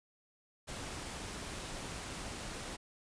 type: noise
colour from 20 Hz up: pink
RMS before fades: -43 dBFS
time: 0.67-2.77 s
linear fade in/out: 20 ms
effects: resampled to 22050 Hz